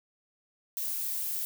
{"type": "noise", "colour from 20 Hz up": "violet", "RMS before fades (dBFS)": -33, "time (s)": [0.77, 1.45], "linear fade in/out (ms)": 0, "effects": []}